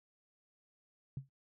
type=tone with exponential decay; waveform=sine; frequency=135.4 Hz; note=C#3; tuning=40 cents flat; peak=-34 dBFS; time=1.17-1.29 s; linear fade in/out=2 ms; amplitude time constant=25 ms; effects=noise-tail reverb RT60 0.1 s tail -19 dB re dry